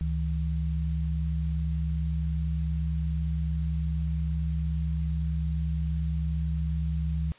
sine tone pair together, 71.27 / 160 Hz, C#2 / D#3, +49 / +49 cents, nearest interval octave + major second, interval 1400 cents, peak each -27 / -30 dBFS, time 0.01-7.32 s, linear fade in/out 0 ms, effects white hiss -54 dBFS RMS until 7.38 s + resampled to 8000 Hz

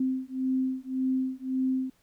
sine beating tone pair, 259.6 / 261.4 Hz, C4 / C4, -13 / -1 cents, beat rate 1.8 Hz, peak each -29 dBFS, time 0-1.9 s, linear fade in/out 5 ms, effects pink hiss -67 dBFS RMS until 2.02 s

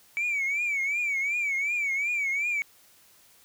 sine tone with vibrato, 2287 Hz, D7, 47 cents flat, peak -23 dBFS, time 0.17-2.62 s, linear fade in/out 0 ms, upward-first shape triangle, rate 2.7 Hz, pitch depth 130 cents each way, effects tanh soft clip ceiling -23 dBFS + white hiss -58 dBFS RMS until 3.44 s

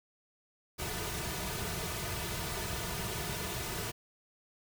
pink noise with comb filter, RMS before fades -37 dBFS, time 0.78-3.92 s, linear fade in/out 20 ms, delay 3.7 ms, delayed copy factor -0.75, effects none

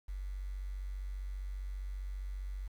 sine tone with quantisation, 47.51 Hz, F#1, 47 cents sharp, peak -37 dBFS, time 0.08-2.68 s, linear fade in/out 10 ms, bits 10, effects none

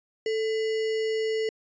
sine tone with sample-and-hold, 440 Hz, A4, in tune, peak -24 dBFS, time 0.26-1.49 s, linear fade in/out 2 ms, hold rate 2450 Hz, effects resampled to 16000 Hz

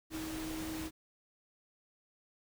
sine tone in noise, 317.3 Hz, D#4, 34 cents sharp, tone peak -39 dBFS, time 0.1-0.91 s, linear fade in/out 50 ms, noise pink, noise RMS -44 dBFS, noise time 0.1-0.91 s, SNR +2 dB, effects none

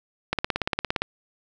click train, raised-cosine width 0.3 ms, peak -7 dBFS, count 13, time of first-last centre 0.33-1.02 s, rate 17.4 Hz, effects none

